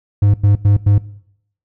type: tone bursts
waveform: triangle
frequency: 101.8 Hz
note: G#2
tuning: 34 cents flat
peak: -6 dBFS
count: 4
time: 0.22-0.982 s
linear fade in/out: 5 ms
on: 120 ms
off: 94 ms
effects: noise-tail reverb RT60 0.7 s tail -19 dB re dry